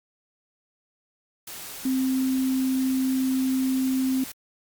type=tone in noise; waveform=sine; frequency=261.5 Hz; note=C4; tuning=1 cent flat; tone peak=-21 dBFS; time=1.85-4.24 s; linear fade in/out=5 ms; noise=white; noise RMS=-38 dBFS; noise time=1.47-4.32 s; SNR=+14 dB; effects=Opus 48 kbps